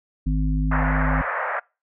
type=harmonic tone; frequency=51.6 Hz; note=G#1; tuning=10 cents flat; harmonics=1 / 3 / 5; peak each=-20 / -25 / -27 dBFS; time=0.26-1.22 s; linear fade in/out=10 ms
type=band-pass noise; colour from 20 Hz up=white; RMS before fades=-26 dBFS; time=0.71-1.6 s; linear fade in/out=10 ms; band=520 to 1900 Hz; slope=48 dB/octave
effects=noise-tail reverb RT60 0.3 s tail -26 dB re dry